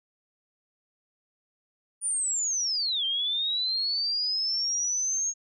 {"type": "linear two-way sweep", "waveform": "sine", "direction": "down then up", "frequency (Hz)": [9530, 3136, 6580], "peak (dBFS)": -25, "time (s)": [2.01, 5.34], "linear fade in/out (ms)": 50, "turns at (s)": 3.05, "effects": []}